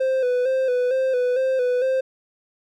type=tone with vibrato; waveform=triangle; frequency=510 Hz; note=C5; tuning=44 cents flat; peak=-16 dBFS; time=0-2.01 s; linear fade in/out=10 ms; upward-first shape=square; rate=2.2 Hz; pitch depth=48 cents each way; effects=none